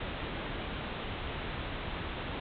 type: low-pass noise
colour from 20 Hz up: pink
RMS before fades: -38 dBFS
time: 0-2.4 s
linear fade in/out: 5 ms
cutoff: 3800 Hz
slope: 96 dB/octave
effects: none